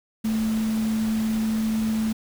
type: tone in noise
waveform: sine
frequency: 220 Hz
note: A3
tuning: in tune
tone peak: -21 dBFS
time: 0.24-2.13 s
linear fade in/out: 10 ms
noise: pink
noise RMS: -37 dBFS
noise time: 0.24-2.13 s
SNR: +13 dB
effects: none